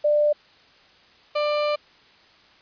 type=tone pair in turn; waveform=sine / 35% pulse; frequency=594 / 594 Hz; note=D5 / D5; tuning=+20 / +20 cents; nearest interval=unison; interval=0 cents; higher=neither; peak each=-16 / -19 dBFS; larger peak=first; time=0.04-0.33 / 1.35-1.76 s; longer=second; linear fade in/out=10 ms; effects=white hiss -54 dBFS RMS until 2.61 s + resampled to 11025 Hz